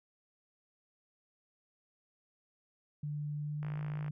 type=tone with pitch glide; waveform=sine; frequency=147.9 to 149.01 Hz; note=D3 to D3; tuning=+13 to +25 cents; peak=-35 dBFS; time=3.03-4.11 s; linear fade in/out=5 ms; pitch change=+12 cents; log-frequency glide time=3.41-3.53 s
type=click train; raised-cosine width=0.5 ms; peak=-33 dBFS; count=26; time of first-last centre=3.63-4.081 s; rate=55.4 Hz
effects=none

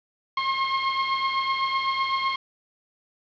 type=beating tone pair; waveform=sawtooth; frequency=1071 / 1078.9 Hz; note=C6 / C#6; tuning=+40 / -47 cents; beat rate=7.9 Hz; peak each=-20 / -26 dBFS; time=0.37-2.36 s; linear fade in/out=5 ms; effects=resampled to 11025 Hz + 7-bit

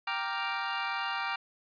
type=chord; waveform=25% pulse; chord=G minor seventh; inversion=none; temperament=equal; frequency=784 / 932.3 / 1174.7 / 1396.9 Hz; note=G5 / Bb5 / D6 / F6; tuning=0 / 0 / 0 / 0 cents; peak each=-33 dBFS; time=0.07-1.36 s; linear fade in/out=5 ms; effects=resampled to 11025 Hz + 10-bit

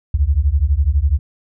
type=beating tone pair; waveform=sine; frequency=65.7 / 77.7 Hz; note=C2 / D#2; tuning=+8 / -2 cents; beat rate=12 Hz; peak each=-15 dBFS; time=0.14-1.19 s; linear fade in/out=5 ms; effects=none

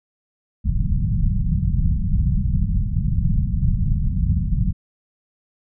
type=low-pass noise; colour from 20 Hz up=pink; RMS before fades=-19 dBFS; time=0.64-4.73 s; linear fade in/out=20 ms; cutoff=190 Hz; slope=48 dB/octave; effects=none

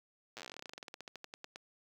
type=slowing click train; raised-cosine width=0.2 ms; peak=-28 dBFS; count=30; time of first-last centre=0.37-1.559 s; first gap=8 ms; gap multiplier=1.1; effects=high-pass 150 Hz 12 dB/octave + 9-bit

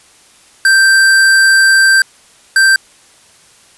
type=tone bursts at uneven times; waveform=square; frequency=1568 Hz; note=G6; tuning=in tune; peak=-6 dBFS; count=2; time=0.65-2.02 / 2.56-2.76 s; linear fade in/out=2 ms; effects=white hiss -45 dBFS RMS until 3.77 s + resampled to 24000 Hz

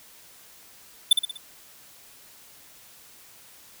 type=tone with echo; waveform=square; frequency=3520 Hz; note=A7; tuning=in tune; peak=-12 dBFS; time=1.11-1.13 s; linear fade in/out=5 ms; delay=61 ms; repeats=4; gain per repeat=-6 dB; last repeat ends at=1.374 s; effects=white hiss -51 dBFS RMS until 3.8 s

